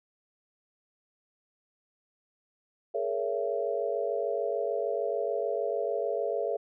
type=chord; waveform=sine; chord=A# half-diminished seventh; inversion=third; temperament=just; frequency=419.5 / 466.2 / 559.4 / 671.3 Hz; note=G#4 / A#4 / C#5 / E5; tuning=+17 / 0 / +16 / +31 cents; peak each=-33 dBFS; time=2.94-6.57 s; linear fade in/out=10 ms; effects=none